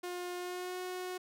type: tone with pitch glide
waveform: sawtooth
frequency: 356.6 to 365.4 Hz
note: F4 to F#4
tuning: +36 to -22 cents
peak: -34 dBFS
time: 0.03-1.18 s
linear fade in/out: 10 ms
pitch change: +42 cents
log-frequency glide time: 0.36-0.79 s
effects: none